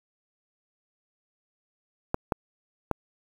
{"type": "clicks", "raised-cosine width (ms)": 1, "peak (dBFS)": -10, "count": 3, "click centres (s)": [2.144, 2.322, 2.913], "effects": ["7-bit"]}